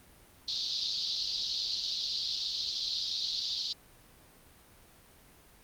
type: band-pass noise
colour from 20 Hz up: pink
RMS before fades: -32 dBFS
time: 0.48-3.73 s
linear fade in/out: 5 ms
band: 3800 to 4900 Hz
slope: 48 dB/octave
effects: pink hiss -58 dBFS RMS until 5.63 s + Opus 32 kbps